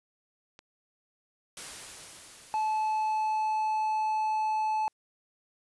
click, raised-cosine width 0.2 ms, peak -31 dBFS, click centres 0.591 s
white noise with exponential decay, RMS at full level -40 dBFS, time 1.57-4.93 s, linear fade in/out 2 ms, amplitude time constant 730 ms
triangle tone, 866 Hz, A5, 28 cents flat, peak -24 dBFS, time 2.54-4.88 s, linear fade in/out 0 ms
effects resampled to 24000 Hz

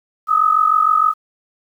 sine tone pair together, 1234.5 / 1281 Hz, D#6 / E6, -14 / -50 cents, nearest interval minor second, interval 64 cents, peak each -14 dBFS, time 0.27-1.14 s, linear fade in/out 50 ms, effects 8-bit

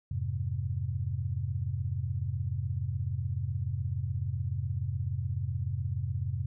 sine chord, F minor, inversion none, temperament equal, 87.31 / 103.83 / 130.81 Hz, F2 / Ab2 / C3, 0 / 0 / 0 cents, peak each -34 dBFS, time 0.11-6.46 s, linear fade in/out 5 ms, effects none

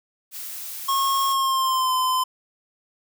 blue noise, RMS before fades -34 dBFS, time 0.31-1.36 s, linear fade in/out 50 ms
square tone with pitch glide, 1087 to 1026 Hz, C#6 to C6, -34 to -34 cents, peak -20 dBFS, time 0.88-2.24 s, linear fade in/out 10 ms, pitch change -100 cents, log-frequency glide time 1.3-1.93 s
effects none

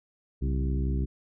harmonic tone with a mistuned harmonic, 65.41 Hz, C2, in tune, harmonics 1 / 2 / 3 / 4 / 5 / 6, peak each -26 / -32 / -36 / -38 / -40 / -42 dBFS, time 0.41-1.06 s, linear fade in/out 20 ms, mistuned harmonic 2, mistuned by +88 cents, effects none

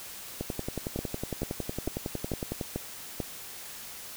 two click trains, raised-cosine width 2 ms, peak -17 / -18 dBFS, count 6 / 25, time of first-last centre 0.99-3.202 / 0.41-2.612 s, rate 2.26 / 10.9 Hz, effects white hiss -43 dBFS RMS until 4.16 s

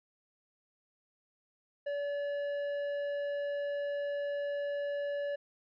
sine tone with tanh clipping, 573 Hz, D5, 43 cents flat, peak -34 dBFS, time 1.86-5.36 s, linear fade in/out 10 ms, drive 9 dB, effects none

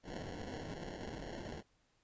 violet noise with sample-and-hold, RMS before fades -45 dBFS, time 0.03-1.63 s, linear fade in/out 50 ms, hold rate 1225 Hz, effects pink hiss -75 dBFS RMS until 2.03 s + resampled to 16000 Hz

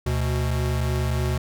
square tone pair together, 73.42 / 123.48 Hz, D2 / B2, 0 / 0 cents, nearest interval major sixth, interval 900 cents, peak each -25 dBFS, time 0.06-1.38 s, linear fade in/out 5 ms, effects none

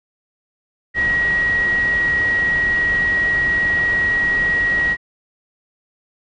sine tone in noise, 1904 Hz, A#6, 36 cents sharp, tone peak -14 dBFS, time 0.94-4.97 s, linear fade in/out 50 ms, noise pink, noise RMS -28 dBFS, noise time 0.94-4.97 s, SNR +11 dB, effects low-pass 3000 Hz 12 dB/octave

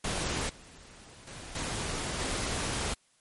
pink noise with level steps, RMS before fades -32 / -52 / -44 / -34 / -32 dBFS, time 0.04-2.94 s, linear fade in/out 5 ms, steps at 0.49 / 1.27 / 1.55 / 2.19 s, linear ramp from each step 5 ms, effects white hiss -67 dBFS RMS until 3.2 s + MP3 48 kbps

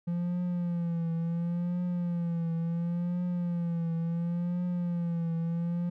triangle tone with vibrato, 171.6 Hz, F3, 30 cents flat, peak -26 dBFS, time 0.07-5.9 s, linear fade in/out 10 ms, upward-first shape triangle, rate 0.71 Hz, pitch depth 69 cents each way, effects none

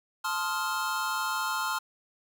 square chord, F dominant seventh, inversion first, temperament just, 873.1 / 1047.7 / 1257.2 / 1396.9 Hz, A5 / C6 / Eb6 / F6, -14 / +2 / +18 / 0 cents, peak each -36 / -34 / -37 / -33 dBFS, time 0.24-1.79 s, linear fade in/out 10 ms, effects none

